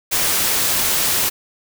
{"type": "noise", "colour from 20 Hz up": "white", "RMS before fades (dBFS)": -18, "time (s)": [0.11, 1.3], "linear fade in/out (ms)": 20, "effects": []}